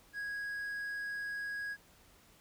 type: tone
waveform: triangle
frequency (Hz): 1654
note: G#6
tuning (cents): -8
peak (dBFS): -35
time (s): 0.13-1.77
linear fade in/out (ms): 50
effects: pink hiss -63 dBFS RMS until 2.4 s